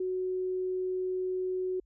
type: tone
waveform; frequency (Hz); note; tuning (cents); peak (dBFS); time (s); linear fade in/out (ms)
sine; 370; F#4; 0; -29; 0-1.8; 5
effects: added 50 Hz sine -63 dBFS peak until 1.85 s